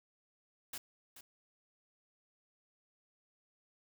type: noise with echo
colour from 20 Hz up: white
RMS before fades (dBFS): -43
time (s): 0.73-0.78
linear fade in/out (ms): 5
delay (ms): 430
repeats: 1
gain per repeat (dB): -11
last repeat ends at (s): 1.21
effects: none